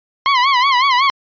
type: tone with vibrato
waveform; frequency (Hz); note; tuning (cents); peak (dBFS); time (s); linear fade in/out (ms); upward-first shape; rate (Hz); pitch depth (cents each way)
sawtooth; 1049; C6; +4; -7; 0.26-1.1; 0; sine; 5.4; 130
effects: resampled to 11025 Hz